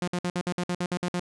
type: tone bursts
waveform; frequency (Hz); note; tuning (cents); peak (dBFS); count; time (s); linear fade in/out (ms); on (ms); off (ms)
sawtooth; 177.6; F3; +29; -22; 11; 0.02-1.196; 2; 56; 56
effects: resampled to 22050 Hz